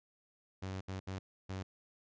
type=tone bursts at uneven times; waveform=sawtooth; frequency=95 Hz; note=F#2; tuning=46 cents sharp; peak=-35 dBFS; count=4; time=0.62-0.81 / 0.88-1 / 1.07-1.19 / 1.49-1.63 s; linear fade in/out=10 ms; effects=resampled to 16000 Hz